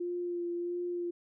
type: tone with vibrato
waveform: sine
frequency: 349.2 Hz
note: F4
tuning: in tune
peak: -32 dBFS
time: 0-1.11 s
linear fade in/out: 10 ms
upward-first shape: sine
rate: 1.5 Hz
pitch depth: 17 cents each way
effects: none